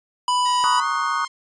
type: tone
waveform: square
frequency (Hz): 991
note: B5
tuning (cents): +6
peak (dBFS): -18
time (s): 0.28-0.8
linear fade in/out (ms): 2
type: tone with pitch glide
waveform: 10% pulse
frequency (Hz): 949 to 1059.1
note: A#5 to C6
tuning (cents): +31 to +21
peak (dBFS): -24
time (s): 0.45-1.28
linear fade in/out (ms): 10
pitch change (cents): +190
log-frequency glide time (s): 0.77-0.85
type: chord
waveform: sine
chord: D# minor seventh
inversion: second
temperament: equal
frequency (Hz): 932.3 / 1108.7 / 1244.5 / 1480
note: A#5 / C#6 / D#6 / F#6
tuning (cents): 0 / 0 / 0 / 0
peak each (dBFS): -28 / -24 / -24 / -28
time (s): 0.64-1.25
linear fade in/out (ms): 0
effects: resampled to 22050 Hz